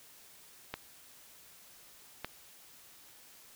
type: clicks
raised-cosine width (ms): 0.3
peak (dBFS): -20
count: 2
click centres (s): 0.74 / 2.246
effects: white hiss -57 dBFS RMS until 3.55 s